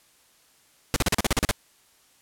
pink noise bursts, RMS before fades -21 dBFS, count 10, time 0.94-1.511 s, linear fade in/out 0 ms, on 22 ms, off 39 ms, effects white hiss -60 dBFS RMS until 2.21 s + low-pass 12000 Hz 12 dB/octave

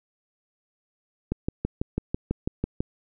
click train, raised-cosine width 3 ms, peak -12 dBFS, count 10, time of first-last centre 1.32-2.805 s, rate 6.06 Hz, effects none

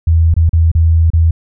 sine tone with dropouts, 81.9 Hz, E2, 11 cents flat, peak -6 dBFS, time 0.07-1.31 s, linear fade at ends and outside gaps 5 ms, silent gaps 0.341-0.365 / 0.494-0.531 / 0.716-0.75 / 1.103-1.134 s, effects none

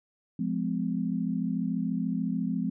sine tone cluster, 175 / 209 / 255.5 Hz, F3 / G#3 / C4, +4 / +11 / -41 cents, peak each -31 dBFS, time 0.39-2.7 s, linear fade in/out 5 ms, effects none

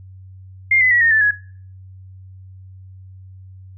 sine tone with pitch steps, 2113 / 2018 / 1926.5 / 1839.5 / 1756.4 / 1677.1 Hz, C7 / B6 / B6 / A#6 / A6 / G#6, +16 / +37 / -44 / -24 / -4 / +16 cents, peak -11 dBFS, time 0.71-1.31 s, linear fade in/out 5 ms, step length 100 ms, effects noise-tail reverb RT60 0.5 s tail -19 dB re dry + added 94 Hz sine -37 dBFS peak until 3.77 s

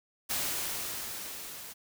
white noise with level ramp, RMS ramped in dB -31 to -45 dBFS, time 0.29-1.74 s, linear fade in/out 20 ms, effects none

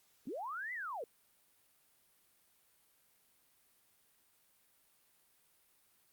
sine linear two-way sweep, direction up then down, 211.3 to 2050 to 417.8 Hz, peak -39 dBFS, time 0.27-1.04 s, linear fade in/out 2 ms, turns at 0.73 s, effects white hiss -71 dBFS RMS until 6.12 s + Opus 48 kbps

